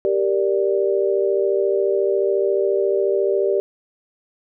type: chord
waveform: sine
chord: G minor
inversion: none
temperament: equal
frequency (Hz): 392 / 466.2 / 587.3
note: G4 / Bb4 / D5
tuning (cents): 0 / 0 / 0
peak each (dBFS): -18 / -23 / -22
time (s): 0.05-3.6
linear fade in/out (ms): 0
effects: none